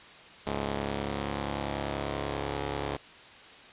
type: tone pair together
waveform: 5% pulse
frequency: 70.3 / 105.33 Hz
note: C#2 / G#2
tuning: +25 / +25 cents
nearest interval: perfect fifth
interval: 700 cents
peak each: -21 / -25 dBFS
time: 0.46-2.97 s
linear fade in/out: 10 ms
effects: white hiss -50 dBFS RMS until 3.72 s + resampled to 8000 Hz